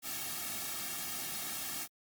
white noise with comb filter, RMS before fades -39 dBFS, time 0.02-1.88 s, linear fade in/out 50 ms, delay 2 ms, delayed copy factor -1, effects Opus 48 kbps

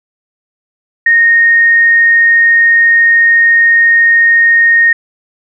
sine tone, 1853 Hz, A#6, 11 cents flat, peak -4 dBFS, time 1.06-4.93 s, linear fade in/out 5 ms, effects none

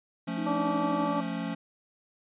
square chord, F augmented, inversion none, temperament equal, 174.61 / 220 / 277.2 Hz, F3 / A3 / C#4, 0 / 0 / 0 cents, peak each -36 dBFS, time 0.27-1.55 s, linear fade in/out 10 ms
sine tone, 310 Hz, D#4, 6 cents flat, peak -33 dBFS, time 0.37-1.07 s, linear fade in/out 10 ms
harmonic tone, 289.2 Hz, D4, 27 cents flat, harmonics 1 / 2 / 3 / 4, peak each -33 / -33 / -33 / -33 dBFS, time 0.46-1.21 s, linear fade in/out 10 ms
effects resampled to 8000 Hz

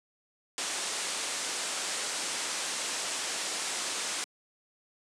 white low-pass noise, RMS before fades -34 dBFS, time 0.58-4.24 s, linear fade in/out 0 ms, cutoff 9200 Hz, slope 48 dB/octave, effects high-pass 300 Hz 12 dB/octave

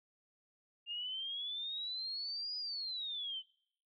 sine exponential two-way sweep, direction up then down, 2794 to 4973 to 3009 Hz, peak -38 dBFS, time 0.86-3.43 s, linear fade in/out 50 ms, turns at 2.57 s, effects noise-tail reverb RT60 0.7 s tail -25 dB re dry

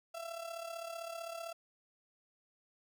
35% pulse tone with amplitude modulation, 670 Hz, E5, 28 cents sharp, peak -37 dBFS, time 0.14-1.53 s, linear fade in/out 10 ms, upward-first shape sine, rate 35.6 Hz, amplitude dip 65%, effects none

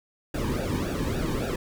brown noise with flanger, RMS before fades -28 dBFS, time 0.34-1.56 s, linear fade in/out 5 ms, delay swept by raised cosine 0.94 to 1.5 ms, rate 3.6 Hz, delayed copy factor -0.85, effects none

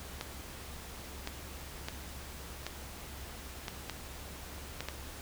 clicks, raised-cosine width 0.2 ms, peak -19 dBFS, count 8, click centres 0.211 / 1.274 / 1.885 / 2.666 / 3.682 / 3.897 / 4.806 / 4.886 s, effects added 69 Hz sine -48 dBFS peak until 5.21 s + pink hiss -47 dBFS RMS until 5.21 s

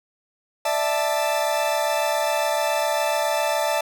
40% pulse chord, D suspended second, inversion none, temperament equal with one note detuned, 592.1 / 659.3 / 880 Hz, D5 / E5 / A5, +14 / 0 / 0 cents, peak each -24 dBFS, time 0.65-3.81 s, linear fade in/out 5 ms, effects none

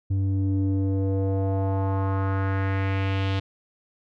square tone with low-pass filter sweep, 96.8 Hz, G2, 21 cents flat, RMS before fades -24 dBFS, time 0.1-3.4 s, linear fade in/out 10 ms, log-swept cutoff 190 to 3500 Hz, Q 2.3, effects none

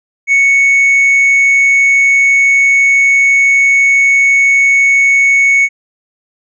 triangle tone, 2217 Hz, C#7, in tune, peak -4 dBFS, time 0.27-5.69 s, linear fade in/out 50 ms, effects resampled to 16000 Hz

